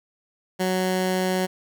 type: tone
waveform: 15% pulse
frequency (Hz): 185.4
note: F#3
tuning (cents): +4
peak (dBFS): -15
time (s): 0.59-1.47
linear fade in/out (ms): 20
effects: none